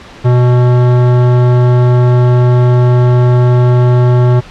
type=tone with hard clipping; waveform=sine; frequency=123.47 Hz; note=B2; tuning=in tune; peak=-7 dBFS; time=0.24-4.41 s; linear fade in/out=20 ms; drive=16 dB; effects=pink hiss -33 dBFS RMS until 4.5 s + low-pass 4000 Hz 12 dB/octave